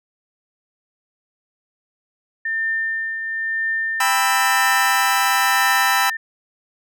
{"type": "tone with tremolo", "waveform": "sine", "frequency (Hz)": 1800, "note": "A6", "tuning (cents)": 39, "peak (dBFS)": -18, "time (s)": [2.45, 6.17], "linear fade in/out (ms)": 5, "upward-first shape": "triangle", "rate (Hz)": 1, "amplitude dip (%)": 50}
{"type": "chord", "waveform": "sawtooth", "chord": "E minor", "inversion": "first", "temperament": "just", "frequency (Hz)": [791.1, 988.9, 1318.5], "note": ["G5", "B5", "E6"], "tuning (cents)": [16, 2, 0], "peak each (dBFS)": -17, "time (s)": [4, 6.1], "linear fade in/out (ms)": 5}
{"effects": []}